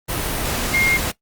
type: tone in noise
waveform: sine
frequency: 2129 Hz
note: C7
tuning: 30 cents sharp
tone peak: -15 dBFS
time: 0.73-0.98 s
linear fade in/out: 20 ms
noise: pink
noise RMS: -23 dBFS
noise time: 0.08-1.12 s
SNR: +5 dB
effects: noise-tail reverb RT60 0.1 s tail -17 dB re dry + Opus 32 kbps